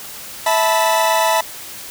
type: chord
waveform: 40% pulse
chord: E suspended fourth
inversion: none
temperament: equal with one note detuned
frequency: 652.8 / 880 / 987.8 Hz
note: E5 / A5 / B5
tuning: -17 / 0 / 0 cents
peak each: -17 dBFS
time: 0.46-1.41 s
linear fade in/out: 5 ms
effects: white hiss -33 dBFS RMS until 1.9 s